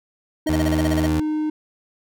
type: tone with pitch glide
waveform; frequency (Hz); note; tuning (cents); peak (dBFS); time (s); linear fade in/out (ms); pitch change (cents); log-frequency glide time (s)
triangle; 309.6 to 307.1; D#4 to D#4; -9 to -23; -18; 0.46-1.5; 5; -14; 1-1.15
type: tone bursts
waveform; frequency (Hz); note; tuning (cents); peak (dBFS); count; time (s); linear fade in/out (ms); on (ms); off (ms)
square; 630; D#5; +21; -24; 10; 0.47-1.061; 0; 24; 39
type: tone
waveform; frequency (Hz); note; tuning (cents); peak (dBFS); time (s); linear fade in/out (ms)
25% pulse; 79.7; D#2; +42; -17; 0.49-1.2; 5
effects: none